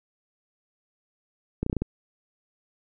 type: clicks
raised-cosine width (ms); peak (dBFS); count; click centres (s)
3; -13; 6; 1.63 / 1.664 / 1.698 / 1.729 / 1.767 / 1.82
effects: none